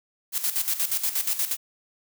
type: noise with tremolo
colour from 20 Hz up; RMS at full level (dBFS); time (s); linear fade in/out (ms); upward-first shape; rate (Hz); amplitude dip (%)
blue; -24; 0.32-1.57; 50; square; 8.4; 70
effects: none